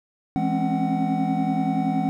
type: tone cluster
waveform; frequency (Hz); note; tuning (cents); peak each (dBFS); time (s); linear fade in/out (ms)
triangle; 167.3 / 209.6 / 262.1 / 272.6 / 749; E3 / G#3 / C4 / C#4 / F#5; +26 / +16 / +3 / -29 / +21; -25; 0.36-2.09; 0
effects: none